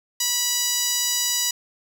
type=tone with band-pass filter; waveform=10% pulse; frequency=977 Hz; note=B5; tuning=19 cents flat; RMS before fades=-23 dBFS; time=0.2-1.51 s; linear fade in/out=5 ms; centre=8800 Hz; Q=1.6; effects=8-bit